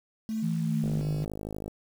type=tone with tremolo; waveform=sine; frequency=220 Hz; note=A3; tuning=in tune; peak=-27 dBFS; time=0.29-1.01 s; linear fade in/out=0 ms; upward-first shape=triangle; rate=2.6 Hz; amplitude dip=55%
type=tone with pitch glide; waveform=sine; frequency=164.81 to 150.26 Hz; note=E3 to D3; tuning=0 to +40 cents; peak=-27 dBFS; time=0.42-1.25 s; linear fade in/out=20 ms; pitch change=-160 cents; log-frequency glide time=0.56-0.97 s
type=click train; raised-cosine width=2 ms; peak=-23 dBFS; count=45; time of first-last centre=0.84-1.68 s; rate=52.4 Hz
effects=8-bit